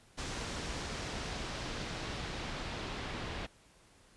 pink noise with low-pass filter sweep, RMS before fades -40 dBFS, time 0.17-3.47 s, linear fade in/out 20 ms, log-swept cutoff 6800 to 3500 Hz, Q 0.95, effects pink hiss -63 dBFS RMS until 4.16 s + resampled to 24000 Hz

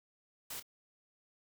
white noise with echo, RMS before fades -43 dBFS, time 0.5-0.6 s, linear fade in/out 5 ms, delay 27 ms, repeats 1, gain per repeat -11 dB, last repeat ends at 0.627 s, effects none

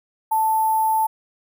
sine tone with sample-and-hold, 880 Hz, A5, in tune, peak -16 dBFS, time 0.31-1.07 s, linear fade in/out 10 ms, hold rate 11025 Hz, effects none

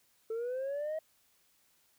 sine linear sweep, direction up, 440 to 639 Hz, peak -31 dBFS, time 0.3-0.99 s, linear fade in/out 5 ms, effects tanh soft clip ceiling -32 dBFS + white hiss -70 dBFS RMS until 1.98 s

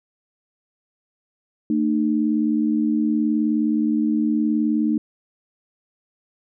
sine tone pair together, 224.3 / 303.5 Hz, A3 / D#4, +34 / -43 cents, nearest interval perfect fourth, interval 523 cents, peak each -20 / -20 dBFS, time 1.7-4.98 s, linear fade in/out 2 ms, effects none

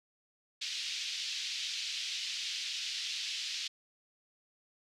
pink band-pass noise, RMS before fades -38 dBFS, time 0.61-3.68 s, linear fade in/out 10 ms, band 2800 to 5400 Hz, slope 24 dB/octave, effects none

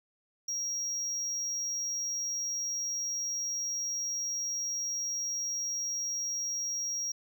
triangle tone, 5640 Hz, F8, 16 cents sharp, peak -30 dBFS, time 0.48-7.12 s, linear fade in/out 5 ms, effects none

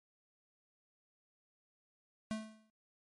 square tone with exponential decay, 218.1 Hz, A3, 15 cents flat, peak -34 dBFS, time 2.31-2.7 s, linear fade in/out 0 ms, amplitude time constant 83 ms, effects MP3 48 kbps

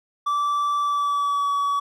triangle tone with pitch glide, 1162 to 1136.1 Hz, D6 to C#6, -19 to +42 cents, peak -18 dBFS, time 0.26-1.8 s, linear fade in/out 10 ms, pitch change -39 cents, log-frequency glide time 0.8-1.52 s, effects none

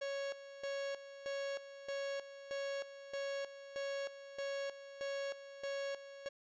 45% pulse tone with tremolo, 554.4 Hz, C#5, in tune, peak -38 dBFS, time 0.01-6.29 s, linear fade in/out 10 ms, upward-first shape square, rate 1.6 Hz, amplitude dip 75%, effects resampled to 16000 Hz

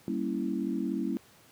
sine chord, G diminished seventh, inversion none, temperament equal, 196 / 233.1 / 277.2 / 329.6 Hz, G3 / Bb3 / Db4 / Fb4, 0 / 0 / 0 / 0 cents, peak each -34 dBFS, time 0.08-1.17 s, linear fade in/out 0 ms, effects pink hiss -58 dBFS RMS until 1.51 s + high-pass 100 Hz 12 dB/octave

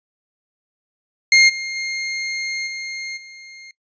sawtooth tone with level steps, 2126 Hz, C7, 27 cents sharp, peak -5 / -21 / -19 / -23 / -34 dBFS, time 1.32-3.71 s, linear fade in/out 2 ms, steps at 1.48 / 1.75 / 2.66 / 3.16 s, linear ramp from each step 20 ms, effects noise-tail reverb RT60 0.1 s tail -22 dB re dry + resampled to 16000 Hz

